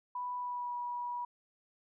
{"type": "tone with pitch glide", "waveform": "sine", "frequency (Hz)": [987.8, 970.3], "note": ["B5", "B5"], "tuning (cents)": [0, -31], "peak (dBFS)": -35, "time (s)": [0.15, 1.25], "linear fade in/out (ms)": 5, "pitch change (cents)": -31, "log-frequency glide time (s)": [0.36, 0.75], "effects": []}